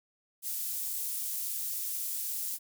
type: high-pass noise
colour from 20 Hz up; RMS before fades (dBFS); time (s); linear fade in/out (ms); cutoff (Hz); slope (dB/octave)
pink; -35; 0.42-2.59; 50; 11000; 12
effects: none